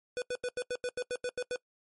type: tone bursts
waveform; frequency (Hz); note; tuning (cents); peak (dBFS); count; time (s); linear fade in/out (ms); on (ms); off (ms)
square; 495; B4; +4; -32; 11; 0.17-1.559; 0; 49; 85
effects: noise-tail reverb RT60 0.1 s tail -24 dB re dry + MP3 48 kbps